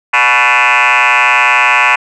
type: tone with frequency modulation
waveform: sine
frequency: 1760 Hz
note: A6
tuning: in tune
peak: -4 dBFS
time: 0.13-1.96 s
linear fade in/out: 10 ms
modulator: 129 Hz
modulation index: 7.2
effects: tanh soft clip ceiling -4 dBFS